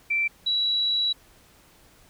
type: tone pair in turn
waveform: sine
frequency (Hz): 2341 / 3912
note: D7 / B7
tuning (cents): -6 / -17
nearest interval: major sixth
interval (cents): 889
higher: second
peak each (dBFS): -21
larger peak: neither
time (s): 0.1-0.28 / 0.46-1.13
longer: second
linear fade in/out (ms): 10
effects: pink hiss -56 dBFS RMS until 2.09 s